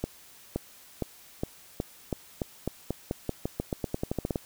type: accelerating click train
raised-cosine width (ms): 2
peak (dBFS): -15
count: 22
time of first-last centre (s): 0.04-4.358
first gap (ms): 520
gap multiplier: 0.89
effects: white hiss -53 dBFS RMS until 4.45 s